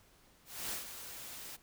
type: noise with ADSR envelope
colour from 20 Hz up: white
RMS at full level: -38 dBFS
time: 0.45-1.57 s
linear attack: 260 ms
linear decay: 130 ms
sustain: -9 dB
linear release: 19 ms
effects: pink hiss -65 dBFS RMS until 1.62 s

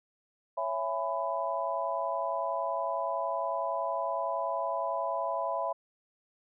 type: chord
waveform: sine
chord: C# minor seventh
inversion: none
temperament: just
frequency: 554.4 / 665.2 / 831.5 / 997.9 Hz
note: C#5 / E5 / G#5 / B5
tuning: 0 / +16 / +2 / +18 cents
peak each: -36 / -33 / -39 / -33 dBFS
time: 0.57-5.73 s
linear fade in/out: 10 ms
effects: none

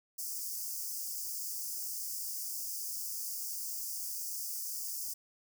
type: high-pass noise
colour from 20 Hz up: white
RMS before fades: -39 dBFS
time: 0.18-5.14 s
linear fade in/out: 10 ms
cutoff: 4800 Hz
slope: 96 dB/octave
effects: none

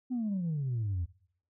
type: exponential sweep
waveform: sine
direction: down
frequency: 259.6 to 82.41 Hz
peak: -28 dBFS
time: 0.1-1.06 s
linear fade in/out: 20 ms
effects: noise-tail reverb RT60 0.6 s tail -19 dB re dry + tanh soft clip ceiling -27 dBFS

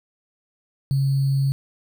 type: tone with sample-and-hold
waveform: sine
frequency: 136.8 Hz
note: C#3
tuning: 23 cents flat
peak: -17 dBFS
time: 0.91-1.52 s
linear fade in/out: 0 ms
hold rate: 4410 Hz
effects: none

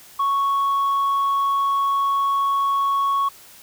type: tone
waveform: sine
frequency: 1108.7 Hz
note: C#6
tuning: in tune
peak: -15 dBFS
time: 0.19-3.29 s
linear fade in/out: 10 ms
effects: tanh soft clip ceiling -16 dBFS + white hiss -46 dBFS RMS until 3.62 s

